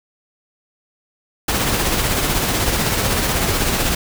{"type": "noise with tremolo", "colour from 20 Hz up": "pink", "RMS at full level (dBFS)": -17, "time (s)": [1.48, 3.95], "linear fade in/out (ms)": 5, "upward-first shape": "sine", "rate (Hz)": 16, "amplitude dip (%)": 35, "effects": []}